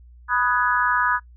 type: chord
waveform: sine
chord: G# minor seventh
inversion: first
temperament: equal with one note detuned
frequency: 987.8 / 1244.5 / 1480 / 1677.6 Hz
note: B5 / D#6 / F#6 / G#6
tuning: 0 / 0 / 0 / +17 cents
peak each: -23 dBFS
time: 0.28-1.2 s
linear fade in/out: 50 ms
effects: noise-tail reverb RT60 0.1 s tail -22 dB re dry + added 60 Hz sine -44 dBFS peak until 1.36 s